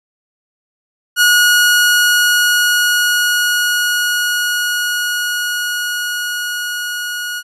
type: tone with level ramp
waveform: sawtooth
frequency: 1450 Hz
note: F#6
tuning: 35 cents flat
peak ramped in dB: -4 to -17 dBFS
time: 1.16-7.43 s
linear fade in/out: 50 ms
effects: resampled to 32000 Hz